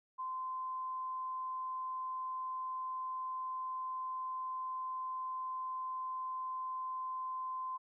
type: tone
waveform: sine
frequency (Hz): 1034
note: C6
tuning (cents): -21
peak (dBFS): -37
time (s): 0.18-7.78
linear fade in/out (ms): 20
effects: none